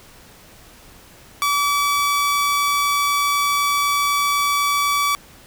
sawtooth tone, 1148 Hz, D6, 40 cents flat, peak -13 dBFS, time 1.42-5.15 s, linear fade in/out 0 ms, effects pink hiss -46 dBFS RMS until 5.46 s

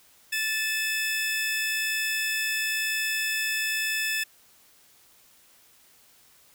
sawtooth tone pair together, 1755 / 2602 Hz, A6 / E7, -5 / -23 cents, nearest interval perfect fifth, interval 682 cents, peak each -25 dBFS, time 0.32-4.24 s, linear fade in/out 10 ms, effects white hiss -58 dBFS RMS until 6.54 s

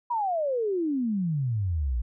sine exponential sweep, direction down, 987.8 to 55 Hz, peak -24 dBFS, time 0.1-2.02 s, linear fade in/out 10 ms, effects none

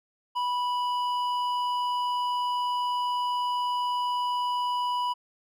sine tone with hard clipping, 984 Hz, B5, 7 cents flat, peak -27 dBFS, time 0.35-5.14 s, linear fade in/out 20 ms, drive 8 dB, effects none

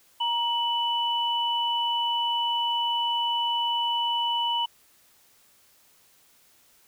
sine tone pair together, 940 / 2975 Hz, A#5 / F#7, +14 / +9 cents, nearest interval octave + minor sixth, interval 1995 cents, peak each -26 dBFS, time 0.2-4.66 s, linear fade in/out 10 ms, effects white hiss -60 dBFS RMS until 6.87 s

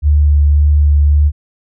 sine tone with vibrato, 73.42 Hz, D2, in tune, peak -6 dBFS, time 0.02-1.32 s, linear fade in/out 50 ms, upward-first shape sine, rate 1.8 Hz, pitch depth 13 cents each way, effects none

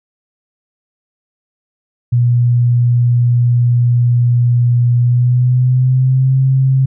sine tone with pitch glide, 121 to 132.72 Hz, B2 to C3, -35 to +25 cents, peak -8 dBFS, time 2.12-6.86 s, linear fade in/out 10 ms, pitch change +160 cents, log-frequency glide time 4.98-6.39 s, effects none

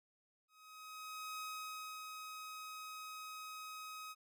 sawtooth tone with ADSR envelope, 1265 Hz, D#6, 28 cents sharp, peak -39 dBFS, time 0.48-4.15 s, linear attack 910 ms, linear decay 620 ms, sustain -4 dB, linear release 36 ms, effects none

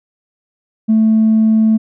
triangle tone with tanh clipping, 220 Hz, A3, in tune, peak -8 dBFS, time 0.88-1.78 s, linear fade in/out 20 ms, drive 5 dB, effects none

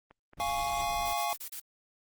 clicks, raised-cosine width 0.5 ms, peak -37 dBFS, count 4, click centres 0.11 / 0.334 / 0.841 / 0.944 s
brown noise with tremolo, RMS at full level -43 dBFS, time 0.37-1.14 s, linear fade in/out 5 ms, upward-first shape triangle, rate 9.8 Hz, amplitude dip 35%
square chord, Db major, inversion first, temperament equal, 698.5 / 830.6 / 1108.7 Hz, F5 / Ab5 / Db6, 0 / 0 / 0 cents, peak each -34 / -34 / -36 dBFS, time 0.4-1.33 s, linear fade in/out 0 ms
blue noise bursts, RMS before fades -40 dBFS, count 5, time 1.05-1.602 s, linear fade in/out 10 ms, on 84 ms, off 33 ms
effects Opus 24 kbps

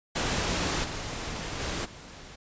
pink noise with level steps, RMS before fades -28 / -35 / -32 / -46 dBFS, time 0.15-2.36 s, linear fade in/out 10 ms, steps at 0.83 / 1.59 / 1.84 s, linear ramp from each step 20 ms, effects resampled to 16000 Hz

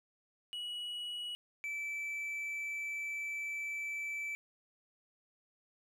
triangle tone pair in turn, 2921 / 2318 Hz, F#7 / D7, -23 / -23 cents, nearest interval major third, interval 400 cents, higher first, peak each -37 / -35 dBFS, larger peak second, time 0.53-1.35 / 1.64-4.35 s, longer second, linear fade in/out 0 ms, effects none

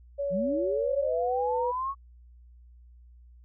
sine tone with pitch glide, 564 to 496.7 Hz, C#5 to B4, +30 to +10 cents, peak -27 dBFS, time 0.18-1.72 s, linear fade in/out 20 ms, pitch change -220 cents, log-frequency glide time 0.99-1.13 s
sine linear sweep, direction up, 160 to 1120 Hz, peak -28 dBFS, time 0.3-1.95 s, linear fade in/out 50 ms
effects added 60 Hz sine -50 dBFS peak until 3.44 s

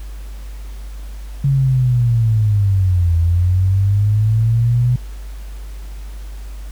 sine linear two-way sweep, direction down then up, 139.6 to 82.9 to 124.7 Hz, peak -11 dBFS, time 1.44-4.96 s, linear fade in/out 5 ms, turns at 3.17 s, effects added 50 Hz sine -27 dBFS peak until 6.71 s + pink hiss -45 dBFS RMS until 6.71 s

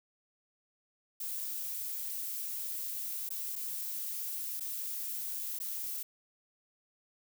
violet noise with dropouts, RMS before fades -38 dBFS, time 1.2-6.03 s, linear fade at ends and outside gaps 5 ms, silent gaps 3.291-3.304 / 3.556-3.56 / 4.598-4.605 / 5.589-5.6 s, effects none

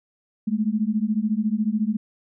sine beating tone pair, 207.7 / 221.7 Hz, G#3 / A3, 0 / +13 cents, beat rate 14 Hz, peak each -23 dBFS, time 0.47-1.97 s, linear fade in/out 10 ms, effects none

